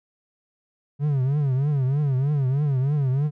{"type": "tone with vibrato", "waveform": "triangle", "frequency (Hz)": 138.59, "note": "C#3", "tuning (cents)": 0, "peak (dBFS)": -17, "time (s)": [0.99, 3.31], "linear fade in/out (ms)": 50, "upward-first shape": "triangle", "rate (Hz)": 3.2, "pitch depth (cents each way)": 170, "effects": []}